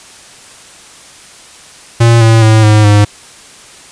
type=tone with pitch steps; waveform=square; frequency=116.54 / 113.16 / 109.87 / 106.68 / 103.59 Hz; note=A#2 / A2 / A2 / G#2 / G#2; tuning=0 / +49 / -2 / +47 / -4 cents; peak=-4 dBFS; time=2-3.05 s; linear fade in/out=10 ms; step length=210 ms; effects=white hiss -36 dBFS RMS until 3.91 s + resampled to 22050 Hz